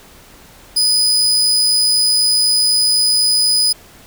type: tone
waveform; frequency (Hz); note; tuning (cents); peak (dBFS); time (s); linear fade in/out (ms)
35% pulse; 4978; D#8; 0; -10; 0.76-3.73; 10
effects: pink hiss -43 dBFS RMS until 4.06 s